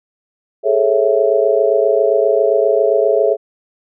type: chord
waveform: sine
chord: A major seventh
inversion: third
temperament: just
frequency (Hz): 412.5 / 440 / 550 / 660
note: G#4 / A4 / C#5 / E5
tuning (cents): -12 / 0 / -14 / +2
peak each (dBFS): -16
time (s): 0.63-3.37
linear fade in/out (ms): 50
effects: none